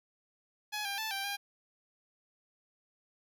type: tone with pitch steps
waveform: 10% pulse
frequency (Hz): 842 / 798 / 877 / 786 / 804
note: G#5 / G5 / A5 / G5 / G5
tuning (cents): +24 / +31 / -6 / +4 / +44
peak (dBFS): -26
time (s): 0.72-1.37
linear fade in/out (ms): 20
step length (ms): 130
effects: none